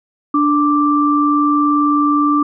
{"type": "tone pair together", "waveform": "sine", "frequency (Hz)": [293.7, 1174.7], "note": ["D4", "D6"], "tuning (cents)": [0, 0], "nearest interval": "2 octaves", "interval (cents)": 2400, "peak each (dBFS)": [-13, -14], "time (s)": [0.34, 2.43], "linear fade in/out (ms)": 5, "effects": []}